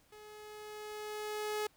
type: tone with level ramp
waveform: sawtooth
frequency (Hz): 423.6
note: G#4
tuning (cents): +34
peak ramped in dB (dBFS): -48 to -29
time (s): 0.12-1.67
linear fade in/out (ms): 5
effects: pink hiss -68 dBFS RMS until 1.76 s